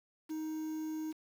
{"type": "tone with quantisation", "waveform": "triangle", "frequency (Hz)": 313.4, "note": "D#4", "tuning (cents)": 13, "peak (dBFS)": -34, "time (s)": [0.29, 1.13], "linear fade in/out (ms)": 20, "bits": 9, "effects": []}